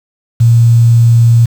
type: tone with quantisation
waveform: sine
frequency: 116.6 Hz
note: A#2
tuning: 1 cent sharp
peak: -3 dBFS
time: 0.4-1.46 s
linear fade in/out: 10 ms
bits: 5
effects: none